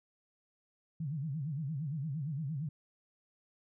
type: tone with vibrato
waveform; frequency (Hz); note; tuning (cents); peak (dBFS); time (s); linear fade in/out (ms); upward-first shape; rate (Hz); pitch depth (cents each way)
sine; 147.4; D3; +7; -34; 1-2.69; 5; sine; 8.7; 200
effects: none